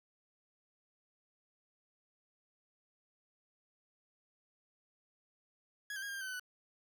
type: tone with pitch steps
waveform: 40% pulse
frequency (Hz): 1668 / 1567 / 1638 / 1606 / 1591 / 1534 / 1511 / 1488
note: G#6 / G6 / G#6 / G6 / G6 / G6 / F#6 / F#6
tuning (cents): +7 / -1 / -24 / +41 / +25 / -38 / +36 / +9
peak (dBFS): -39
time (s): 5.9-6.396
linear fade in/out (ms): 2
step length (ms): 62
effects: none